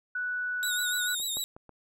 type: tone with pitch glide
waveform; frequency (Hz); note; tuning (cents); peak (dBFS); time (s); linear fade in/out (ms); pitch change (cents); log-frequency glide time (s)
sine; 1480 to 1465.5; F#6 to F#6; 0 to -17; -29; 0.15-1.15; 5; -17; 0.59-0.72
type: tone with vibrato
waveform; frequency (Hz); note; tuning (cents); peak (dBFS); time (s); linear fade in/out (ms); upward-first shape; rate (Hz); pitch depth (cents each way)
20% pulse; 3791; A#7; +28; -24; 0.63-1.44; 0; triangle; 6.8; 80
type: clicks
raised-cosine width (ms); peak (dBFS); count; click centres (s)
1; -37 / -28 / -32 / -35; 4; 1.2 / 1.37 / 1.565 / 1.693
effects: none